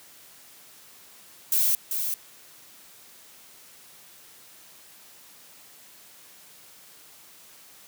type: noise with echo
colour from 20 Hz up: violet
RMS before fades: -22 dBFS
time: 1.52-1.75 s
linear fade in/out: 2 ms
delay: 390 ms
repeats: 1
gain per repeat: -6 dB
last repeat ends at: 2.14 s
effects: white hiss -51 dBFS RMS until 7.87 s + high-pass 100 Hz 12 dB/octave